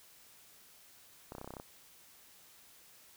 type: clicks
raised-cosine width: 1 ms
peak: -30 dBFS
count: 10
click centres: 1.321 / 1.351 / 1.383 / 1.414 / 1.445 / 1.476 / 1.506 / 1.538 / 1.568 / 1.599 s
effects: white hiss -60 dBFS RMS until 3.16 s